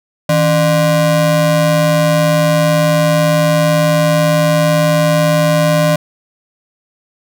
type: ring-modulated tone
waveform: square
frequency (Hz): 220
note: A3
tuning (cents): 0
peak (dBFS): -7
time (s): 0.29-5.96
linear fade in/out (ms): 5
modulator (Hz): 381
effects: none